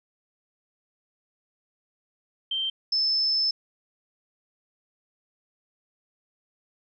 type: tone pair in turn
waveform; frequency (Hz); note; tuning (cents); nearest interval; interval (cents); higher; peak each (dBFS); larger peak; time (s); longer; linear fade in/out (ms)
sine; 3136 / 5256; G7 / E8; 0 / -6; major sixth; 894; second; -25 / -21; second; 2.51-2.7 / 2.92-3.51; second; 5
effects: none